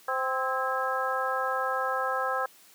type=harmonic tone with a mistuned harmonic; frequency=260.7 Hz; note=C4; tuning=6 cents flat; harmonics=2 / 3 / 4 / 5 / 6; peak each=-32 / -33 / -33 / -31 / -34 dBFS; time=0.08-2.46 s; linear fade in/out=5 ms; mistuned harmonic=6; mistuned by=+72 cents; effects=white hiss -56 dBFS RMS until 2.74 s + high-pass 150 Hz 12 dB/octave